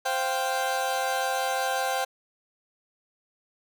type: chord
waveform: 30% pulse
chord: C suspended fourth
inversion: none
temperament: equal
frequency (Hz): 523.3 / 698.5 / 784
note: C5 / F5 / G5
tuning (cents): 0 / 0 / 0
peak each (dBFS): -28 / -30 / -25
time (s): 0.05-2.05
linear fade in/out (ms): 10
effects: none